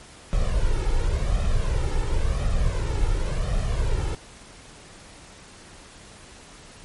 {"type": "noise with flanger", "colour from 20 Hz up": "brown", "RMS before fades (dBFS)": -22, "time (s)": [0.33, 4.15], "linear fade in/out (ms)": 0, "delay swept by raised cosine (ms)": [1.6, 2.29], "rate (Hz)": 0.93, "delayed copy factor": 0.75, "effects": ["pink hiss -46 dBFS RMS until 6.84 s", "MP3 48 kbps"]}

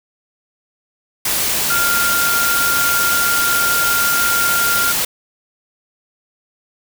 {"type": "tone in noise", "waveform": "sine", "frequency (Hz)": 1396.9, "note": "F6", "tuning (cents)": 0, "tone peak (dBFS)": -16, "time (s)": [1.7, 4.92], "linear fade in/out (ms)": 5, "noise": "white", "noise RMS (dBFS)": -18, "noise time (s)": [1.25, 5.05], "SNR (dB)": -1, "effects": []}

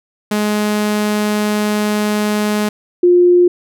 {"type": "tone pair in turn", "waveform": ["sawtooth", "sine"], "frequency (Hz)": [210, 354.3], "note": ["G#3", "F4"], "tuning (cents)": [19, 25], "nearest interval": "major sixth", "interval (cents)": 906, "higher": "second", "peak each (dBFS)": [-10, -6], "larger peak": "second", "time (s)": [[0.31, 2.69], [3.03, 3.48]], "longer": "first", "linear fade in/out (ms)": 5, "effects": []}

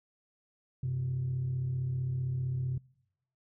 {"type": "tone pair together", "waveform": "sine", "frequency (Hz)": [94, 129.46], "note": ["F#2", "C3"], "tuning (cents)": [28, -18], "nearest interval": "tritone", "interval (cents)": 554, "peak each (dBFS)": [-38, -29], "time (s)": [0.83, 2.78], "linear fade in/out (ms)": 5, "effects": ["noise-tail reverb RT60 0.9 s tail -26 dB re dry", "tanh soft clip ceiling -26 dBFS"]}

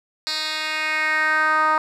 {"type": "tone with band-pass filter sweep", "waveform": "10% pulse", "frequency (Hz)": 310.6, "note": "D#4", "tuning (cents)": -3, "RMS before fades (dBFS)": -21, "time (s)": [0.27, 1.78], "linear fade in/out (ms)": 0, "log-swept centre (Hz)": [4300, 1100], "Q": 3, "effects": []}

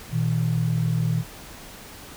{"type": "tone pair together", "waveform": "sine", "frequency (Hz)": [120, 160.18], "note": ["B2", "E3"], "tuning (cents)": [-49, -49], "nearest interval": "perfect fourth", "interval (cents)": 500, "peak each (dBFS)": -22, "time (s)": [0.11, 1.24], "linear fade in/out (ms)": 50, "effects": ["tanh soft clip ceiling -13 dBFS", "pink hiss -42 dBFS RMS until 2.16 s"]}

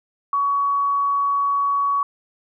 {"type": "tone", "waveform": "sine", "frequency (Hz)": 1125, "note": "C#6", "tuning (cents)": 25, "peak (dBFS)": -17, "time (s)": [0.33, 2.03], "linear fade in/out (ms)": 2, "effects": []}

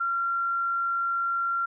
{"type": "tone", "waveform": "sine", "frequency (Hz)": 1374, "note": "F6", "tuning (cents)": -29, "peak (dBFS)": -24, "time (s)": [0, 1.66], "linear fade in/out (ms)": 10, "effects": []}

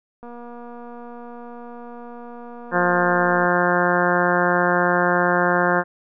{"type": "click train", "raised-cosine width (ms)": 1, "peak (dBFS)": -26, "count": 772, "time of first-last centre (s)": [0.23, 3.456], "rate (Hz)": 239}
{"type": "harmonic tone", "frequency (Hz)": 177, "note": "F3", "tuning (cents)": 23, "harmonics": [1, 2, 3, 4, 5, 6, 7, 8, 9, 10], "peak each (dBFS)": [-25, -24, -23, -24, -27, -25, -29, -25, -24, -29], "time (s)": [2.71, 5.84], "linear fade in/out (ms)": 50}
{"effects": []}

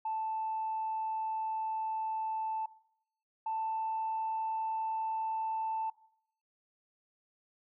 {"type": "tone pair in turn", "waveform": "sine", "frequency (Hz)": [880, 884.9], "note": ["A5", "A5"], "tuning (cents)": [0, 10], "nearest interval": "unison", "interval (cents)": 10, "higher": "second", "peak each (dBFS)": [-31, -31], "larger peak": "neither", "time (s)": [[0.05, 2.66], [3.46, 5.9]], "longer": "first", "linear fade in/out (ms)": 5, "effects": ["noise-tail reverb RT60 0.7 s tail -20 dB re dry", "tanh soft clip ceiling -27 dBFS"]}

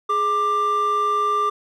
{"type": "tone pair together", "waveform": "triangle", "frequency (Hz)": [418.6, 1184], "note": ["G#4", "D6"], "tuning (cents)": [14, 14], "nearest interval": "octave + tritone", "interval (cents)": 1800, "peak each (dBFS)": [-23, -15], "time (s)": [0.09, 1.5], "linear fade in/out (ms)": 10, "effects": ["tanh soft clip ceiling -13 dBFS"]}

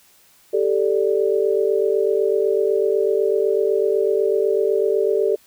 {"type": "chord", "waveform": "sine", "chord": "G suspended second", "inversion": "none", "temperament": "equal", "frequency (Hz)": [392, 440, 587.3], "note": ["G4", "A4", "D5"], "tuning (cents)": [0, 0, 0], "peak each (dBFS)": [-19, -19, -24], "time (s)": [0.53, 5.36], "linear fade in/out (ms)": 10, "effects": ["white hiss -54 dBFS RMS until 5.46 s"]}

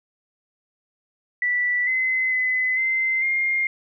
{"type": "tone with pitch steps", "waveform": "sine", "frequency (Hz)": [1966, 2044, 2022, 2073, 2121], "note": ["B6", "C7", "B6", "C7", "C7"], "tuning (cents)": [-8, -41, 40, -17, 23], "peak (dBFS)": -19, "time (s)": [1.42, 3.67], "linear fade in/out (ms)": 2, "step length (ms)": 450, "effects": []}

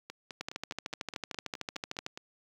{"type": "two click trains", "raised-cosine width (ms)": 0.2, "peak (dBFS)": [-24, -18], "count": [11, 23], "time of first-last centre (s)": [[0.1, 2.175], [0.41, 2.064]], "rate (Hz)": [4.82, 13.3], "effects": ["high-pass 100 Hz 12 dB/octave", "9-bit"]}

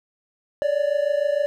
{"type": "tone pair together", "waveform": "triangle", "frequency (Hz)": [567, 593.6], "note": ["C#5", "D5"], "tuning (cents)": [39, 18], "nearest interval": "minor second", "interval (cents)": 79, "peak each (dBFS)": -20, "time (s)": [0.62, 1.46], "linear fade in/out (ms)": 0, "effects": []}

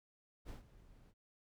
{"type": "noise with ADSR envelope", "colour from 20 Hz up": "brown", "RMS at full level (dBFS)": -45, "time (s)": [0.45, 1.14], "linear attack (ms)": 42, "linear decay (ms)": 130, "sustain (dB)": -17, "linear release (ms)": 50, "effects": []}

